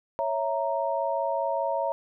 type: chord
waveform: sine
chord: A# diminished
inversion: first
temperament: equal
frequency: 554.4 / 659.3 / 932.3 Hz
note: C#5 / E5 / A#5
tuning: 0 / 0 / 0 cents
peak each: -29 dBFS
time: 0.19-1.92 s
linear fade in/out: 0 ms
effects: none